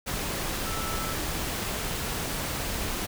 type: tone in noise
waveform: sine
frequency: 1318.5 Hz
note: E6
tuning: in tune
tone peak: -36 dBFS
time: 0.65-1.14 s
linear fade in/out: 20 ms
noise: pink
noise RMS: -31 dBFS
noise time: 0.06-3.07 s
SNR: -8 dB
effects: none